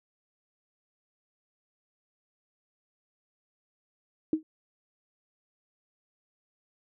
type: tone with exponential decay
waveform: sine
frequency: 314.2 Hz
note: D#4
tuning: 17 cents sharp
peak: -18 dBFS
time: 4.33-4.43 s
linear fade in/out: 2 ms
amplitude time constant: 21 ms
effects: none